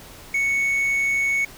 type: tone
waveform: triangle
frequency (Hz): 2217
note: C#7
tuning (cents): 0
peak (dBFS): -17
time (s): 0.34-1.45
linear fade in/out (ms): 5
effects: pink hiss -43 dBFS RMS until 1.57 s